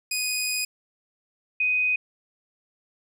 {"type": "tone pair in turn", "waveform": ["15% pulse", "sine"], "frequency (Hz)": [2489, 2500], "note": ["D#7", "D#7"], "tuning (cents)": [0, 8], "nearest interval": "unison", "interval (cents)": 8, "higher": "second", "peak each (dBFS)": [-18, -20], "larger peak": "first", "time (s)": [[0.11, 0.65], [1.6, 1.96]], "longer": "first", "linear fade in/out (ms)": 5, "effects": []}